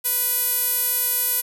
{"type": "tone with band-pass filter", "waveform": "sawtooth", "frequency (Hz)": 493.9, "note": "B4", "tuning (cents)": 0, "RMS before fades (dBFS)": -22, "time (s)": [0.04, 1.42], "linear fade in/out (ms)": 20, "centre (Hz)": 12000, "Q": 4.9, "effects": []}